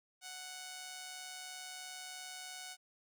5% pulse tone with amplitude modulation, 740 Hz, F#5, in tune, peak -32 dBFS, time 0.21-2.77 s, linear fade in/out 50 ms, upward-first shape sine, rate 143 Hz, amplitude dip 40%, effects none

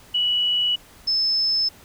sine tone pair in turn, 2941 / 5240 Hz, F#7 / E8, -11 / -11 cents, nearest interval minor seventh, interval 1000 cents, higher second, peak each -18 dBFS, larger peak neither, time 0.14-0.76 / 1.07-1.69 s, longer neither, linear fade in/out 10 ms, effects pink hiss -49 dBFS RMS until 1.84 s

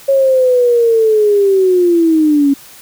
sine linear sweep, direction down, 551 to 274.6 Hz, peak -7 dBFS, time 0.08-2.54 s, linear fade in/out 10 ms, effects white hiss -38 dBFS RMS until 2.81 s

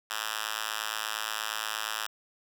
5% pulse tone with high-pass filter, 108.5 Hz, A2, 24 cents flat, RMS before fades -34 dBFS, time 0.1-2.07 s, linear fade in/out 10 ms, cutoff 1700 Hz, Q 1.1, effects none

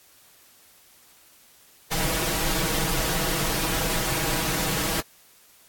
pink noise with comb filter, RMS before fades -25 dBFS, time 1.91-5.01 s, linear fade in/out 10 ms, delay 6.2 ms, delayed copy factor +0.9, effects white hiss -55 dBFS RMS until 5.68 s + AAC 64 kbps

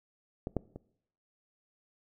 clicks, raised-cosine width 2 ms, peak -21 / -16 / -29 dBFS, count 3, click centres 0.471 / 0.567 / 0.76 s, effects noise-tail reverb RT60 0.7 s tail -21 dB re dry

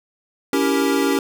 square chord, C# diminished seventh, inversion none, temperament equal with one note detuned, 281.2 / 329.6 / 392 / 466.2 Hz, C#4 / E4 / G4 / Bb4, +25 / 0 / 0 / 0 cents, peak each -20 / -26 / -22 / -26 dBFS, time 0.53-1.19 s, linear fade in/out 2 ms, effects none

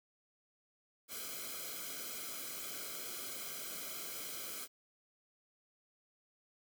white noise with comb filter, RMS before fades -44 dBFS, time 1.08-4.68 s, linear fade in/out 50 ms, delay 1.1 ms, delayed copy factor -1, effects none

